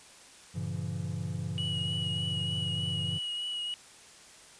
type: chord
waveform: triangle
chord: G diminished seventh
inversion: none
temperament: just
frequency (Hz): 98 / 117.6 / 141.12 / 169.34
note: G2 / Bb2 / Db3 / Fb3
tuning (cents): 0 / +16 / +31 / +47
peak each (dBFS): -35 / -38 / -36 / -35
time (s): 0.54-3.19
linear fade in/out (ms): 20
type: tone with vibrato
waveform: triangle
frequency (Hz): 2916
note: F#7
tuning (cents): -26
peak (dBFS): -31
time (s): 1.58-3.74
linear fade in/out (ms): 0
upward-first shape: triangle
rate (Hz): 3.3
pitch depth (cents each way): 21
effects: white hiss -53 dBFS RMS until 4.59 s + resampled to 22050 Hz